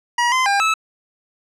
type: tone with pitch steps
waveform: 25% pulse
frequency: 959 / 1032 / 801 / 1304 Hz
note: A#5 / C6 / G5 / E6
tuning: +49 / -24 / +37 / -19 cents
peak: -11 dBFS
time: 0.18-0.74 s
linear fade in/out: 5 ms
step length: 140 ms
effects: low-pass 7000 Hz 12 dB/octave